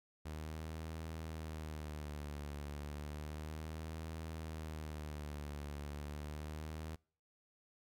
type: tone with vibrato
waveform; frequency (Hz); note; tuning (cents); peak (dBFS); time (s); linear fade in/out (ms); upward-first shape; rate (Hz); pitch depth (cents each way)
sawtooth; 76.4; D#2; -31; -39; 0.25-6.96; 10; sine; 0.32; 85
effects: noise-tail reverb RT60 0.5 s tail -26 dB re dry